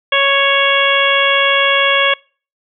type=harmonic tone; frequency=554.4 Hz; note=C#5; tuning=in tune; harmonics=1 / 2 / 3 / 4 / 5 / 6; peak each=-17 / -17 / -17 / -17 / -17 / -17 dBFS; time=0.12-2.14 s; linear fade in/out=5 ms; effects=noise-tail reverb RT60 0.4 s tail -26 dB re dry